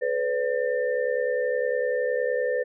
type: tone cluster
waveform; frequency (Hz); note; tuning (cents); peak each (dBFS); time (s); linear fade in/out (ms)
sine; 430.4 / 499.3 / 570 / 1796; A4 / B4 / C#5 / A6; -38 / +19 / +48 / +35; -32 / -24 / -30 / -33; 0.01-2.64; 20
effects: none